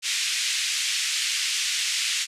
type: band-pass noise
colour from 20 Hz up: pink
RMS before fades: -26 dBFS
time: 0.02-2.27 s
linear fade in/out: 50 ms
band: 2200 to 8200 Hz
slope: 24 dB/octave
effects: resampled to 32000 Hz